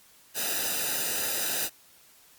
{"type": "noise with comb filter", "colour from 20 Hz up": "white", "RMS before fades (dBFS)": -29, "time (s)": [0.34, 1.7], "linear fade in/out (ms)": 50, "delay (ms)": 0.91, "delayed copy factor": -0.8, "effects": ["white hiss -57 dBFS RMS until 2.38 s", "Opus 48 kbps"]}